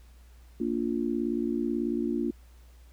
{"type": "chord", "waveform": "sine", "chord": "Bb major", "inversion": "none", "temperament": "just", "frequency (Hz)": [233.1, 291.4, 349.6], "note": ["Bb3", "D4", "F4"], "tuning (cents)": [0, -13, 2], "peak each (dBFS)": [-30, -31, -31], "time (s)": [0.6, 2.31], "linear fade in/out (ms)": 5, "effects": ["added 60 Hz sine -50 dBFS peak until 2.92 s", "pink hiss -63 dBFS RMS until 2.92 s"]}